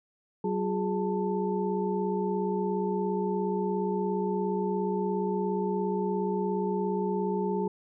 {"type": "tone cluster", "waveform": "sine", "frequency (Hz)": [189.1, 358.6, 415.7, 886], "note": ["F#3", "F4", "G#4", "A5"], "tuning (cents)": [38, 46, 2, 12], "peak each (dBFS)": [-30, -34, -30, -35], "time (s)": [0.44, 7.68], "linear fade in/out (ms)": 5, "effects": []}